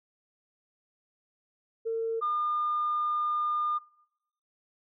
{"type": "tone pair in turn", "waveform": "sine", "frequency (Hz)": [453.2, 1209.9], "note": ["A#4", "D#6"], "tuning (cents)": [-49, -49], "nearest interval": "octave + perfect fourth", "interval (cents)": 1700, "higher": "second", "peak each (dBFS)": [-27, -25], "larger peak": "second", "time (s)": [[1.85, 2.21], [2.21, 3.79]], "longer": "second", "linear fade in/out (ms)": 20, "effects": ["noise-tail reverb RT60 0.8 s tail -23 dB re dry", "tanh soft clip ceiling -21 dBFS"]}